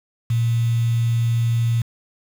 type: tone with quantisation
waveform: sine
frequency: 116.54 Hz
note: A#2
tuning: in tune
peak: -16 dBFS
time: 0.3-1.82 s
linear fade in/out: 5 ms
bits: 6
effects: none